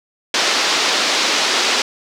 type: band-pass noise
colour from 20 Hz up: white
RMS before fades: -17 dBFS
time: 0.34-1.82 s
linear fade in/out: 2 ms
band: 260 to 5500 Hz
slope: 24 dB/octave
effects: none